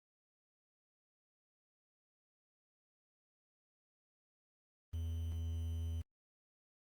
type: tone with quantisation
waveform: triangle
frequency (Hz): 82.41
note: E2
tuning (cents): 0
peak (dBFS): -35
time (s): 4.93-6.02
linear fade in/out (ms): 10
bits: 10
effects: Opus 24 kbps